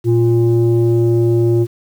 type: tone pair together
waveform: sine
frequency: 116.53 / 349.2 Hz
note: A#2 / F4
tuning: 0 / 0 cents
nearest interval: octave + perfect fifth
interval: 1900 cents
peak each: -11 dBFS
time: 0.04-1.67 s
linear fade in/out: 50 ms
effects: tanh soft clip ceiling -6 dBFS + 7-bit